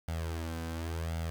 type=tone with flanger; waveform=sawtooth; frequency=82.1 Hz; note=E2; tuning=6 cents flat; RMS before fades=-36 dBFS; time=0.08-1.3 s; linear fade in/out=0 ms; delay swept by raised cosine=1.4 to 4 ms; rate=0.92 Hz; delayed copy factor=+0.7; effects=9-bit